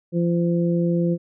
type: harmonic tone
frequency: 171.5 Hz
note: F3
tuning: 31 cents flat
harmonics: 1 / 2 / 3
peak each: -19 / -24 / -27 dBFS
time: 0.12-1.18 s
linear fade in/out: 50 ms
effects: none